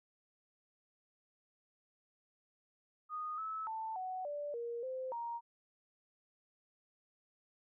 sine tone with pitch steps, 1237 / 1301 / 886 / 744 / 584 / 470.7 / 518 / 937 Hz, D#6 / E6 / A5 / F#5 / D5 / A#4 / C5 / A#5, -10 / -23 / +12 / +9 / -10 / +17 / -17 / +9 cents, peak -38 dBFS, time 3.09-5.41 s, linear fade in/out 50 ms, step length 290 ms, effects none

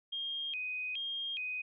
sine tone with vibrato, 2840 Hz, F7, 28 cents sharp, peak -35 dBFS, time 0.12-1.62 s, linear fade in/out 10 ms, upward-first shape square, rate 1.2 Hz, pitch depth 220 cents each way, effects none

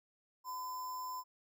sine tone with sample-and-hold, 1009 Hz, B5, 37 cents sharp, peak -39 dBFS, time 0.44-1.24 s, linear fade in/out 50 ms, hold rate 6300 Hz, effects none

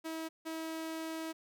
sawtooth tone pair in turn, 322.1 / 322.1 Hz, E4 / E4, -40 / -40 cents, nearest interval unison, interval 0 cents, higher neither, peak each -34 / -34 dBFS, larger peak neither, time 0.04-0.29 / 0.45-1.33 s, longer second, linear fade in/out 20 ms, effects none

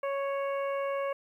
harmonic tone, 554.4 Hz, C#5, in tune, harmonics 1 / 2 / 3 / 4 / 5, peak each -30 / -36 / -45 / -44 / -49 dBFS, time 0.03-1.13 s, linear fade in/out 5 ms, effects 11-bit

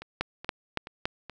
two click trains, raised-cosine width 0.3 ms, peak -24 / -11 dBFS, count 4 / 4, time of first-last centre 0.02-1.297 / 0.21-1.055 s, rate 2.35 / 3.55 Hz, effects none

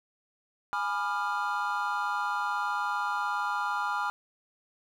triangle chord, G# diminished seventh, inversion none, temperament equal with one note detuned, 830.6 / 987.8 / 1203.5 / 1396.9 Hz, G#5 / B5 / D6 / F6, 0 / 0 / +42 / 0 cents, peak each -32 / -32 / -32 / -31 dBFS, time 0.73-4.1 s, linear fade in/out 0 ms, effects none

